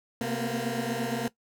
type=tone cluster; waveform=20% pulse; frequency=129.6 / 226.6 / 235.2 / 250.5 Hz; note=C3 / A#3 / A#3 / B3; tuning=-16 / -49 / +16 / +25 cents; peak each=-31 / -28 / -27 / -34 dBFS; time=0.21-1.28 s; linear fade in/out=2 ms; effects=noise-tail reverb RT60 0.1 s tail -17 dB re dry